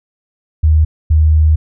sine tone pair in turn, 77.78 / 77.78 Hz, D#2 / D#2, 0 / 0 cents, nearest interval unison, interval 0 cents, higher neither, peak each -6 dBFS, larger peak neither, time 0.63-0.85 / 1.1-1.56 s, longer second, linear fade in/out 10 ms, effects none

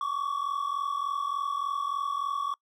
triangle tone pair together, 1108.7 / 1152.1 Hz, C#6 / D6, 0 / -34 cents, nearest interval minor second, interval 66 cents, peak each -28 dBFS, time 0.01-2.54 s, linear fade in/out 2 ms, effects noise-tail reverb RT60 0.1 s tail -26 dB re dry + tanh soft clip ceiling -22 dBFS

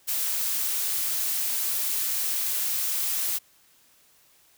blue noise, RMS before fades -27 dBFS, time 0.07-3.39 s, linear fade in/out 20 ms, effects white hiss -60 dBFS RMS until 4.57 s

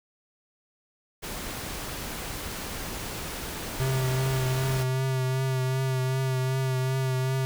pink noise, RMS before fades -35 dBFS, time 1.22-4.84 s, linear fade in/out 20 ms
square tone with vibrato, 130.9 Hz, C3, 1 cent sharp, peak -25 dBFS, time 3.8-7.45 s, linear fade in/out 0 ms, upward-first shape triangle, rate 2.6 Hz, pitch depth 29 cents each way
effects none

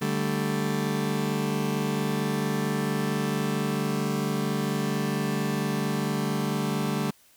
30% pulse chord, D suspended fourth, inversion none, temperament just, 146.83 / 195.78 / 220.2 Hz, D3 / G3 / A3, 0 / -2 / +2 cents, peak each -27 dBFS, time 0.01-7.11 s, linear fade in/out 10 ms, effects white hiss -59 dBFS RMS until 7.36 s

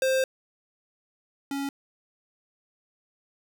square tone pair in turn, 525 / 278.1 Hz, C5 / C#4, +6 / +6 cents, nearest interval major seventh, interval 1100 cents, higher first, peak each -22 / -29 dBFS, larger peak first, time 0.02-0.24 / 1.51-1.69 s, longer first, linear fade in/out 2 ms, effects none

